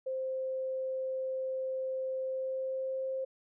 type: tone with pitch glide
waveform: sine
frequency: 523.3 to 527.9 Hz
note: C5 to C5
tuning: 0 to +15 cents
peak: -32 dBFS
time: 0.06-3.25 s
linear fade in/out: 10 ms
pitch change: +15 cents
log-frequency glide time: 2.22-3.1 s
effects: none